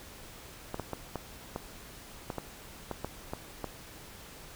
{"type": "clicks", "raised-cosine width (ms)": 1, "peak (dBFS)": -20, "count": 11, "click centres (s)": [0.744, 0.797, 0.933, 1.157, 1.561, 2.302, 2.383, 2.913, 3.046, 3.335, 3.643], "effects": ["pink hiss -49 dBFS RMS until 4.55 s"]}